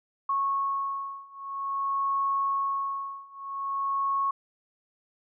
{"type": "beating tone pair", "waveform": "sine", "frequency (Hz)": [1100, 1100.5], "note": ["C#6", "C#6"], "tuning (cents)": [-14, -13], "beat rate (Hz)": 0.5, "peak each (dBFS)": [-30, -29], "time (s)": [0.29, 4.31], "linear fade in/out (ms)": 5, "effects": []}